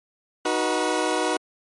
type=chord; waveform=20% pulse; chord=B major; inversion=first; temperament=equal with one note detuned; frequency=311.1 / 370 / 486 Hz; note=D#4 / F#4 / B4; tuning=0 / 0 / -28 cents; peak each=-21 dBFS; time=0.45-1.37 s; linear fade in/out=5 ms; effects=MP3 48 kbps